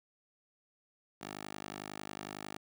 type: tone with high-pass filter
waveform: 10% pulse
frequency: 51 Hz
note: G#1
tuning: 31 cents flat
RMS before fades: -45 dBFS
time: 1.21-2.57 s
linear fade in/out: 5 ms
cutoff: 310 Hz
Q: 0.53
effects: none